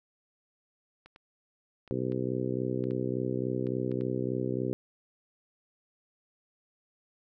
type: clicks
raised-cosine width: 0.3 ms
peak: -35 dBFS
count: 9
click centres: 1.06 / 1.161 / 1.877 / 2.121 / 2.84 / 2.909 / 3.669 / 3.916 / 4.01 s
type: harmonic tone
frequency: 63.5 Hz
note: B1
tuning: 49 cents sharp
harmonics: 2 / 3 / 4 / 5 / 6 / 7 / 8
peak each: -35 / -38 / -36 / -36 / -34 / -39 / -40 dBFS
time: 1.91-4.73 s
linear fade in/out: 0 ms
effects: none